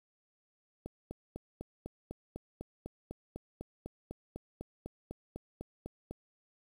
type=click train; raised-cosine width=2 ms; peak=-28 dBFS; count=22; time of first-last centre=0.86-6.11 s; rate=4 Hz; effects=9-bit